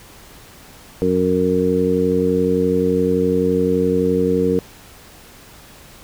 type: harmonic tone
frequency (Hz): 91.7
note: F#2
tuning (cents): -15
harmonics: 1 / 2 / 3 / 4 / 5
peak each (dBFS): -28 / -21 / -21 / -23 / -17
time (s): 1.02-4.59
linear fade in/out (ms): 0
effects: pink hiss -43 dBFS RMS until 6.03 s